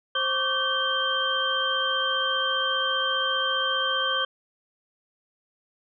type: tone cluster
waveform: sine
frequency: 527 / 1110 / 1165 / 1543 / 3155 Hz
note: C5 / C#6 / D6 / G6 / G7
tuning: +12 / +2 / -14 / -28 / +10 cents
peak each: -32 / -34 / -30 / -28 / -26 dBFS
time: 0.15-4.25 s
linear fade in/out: 5 ms
effects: none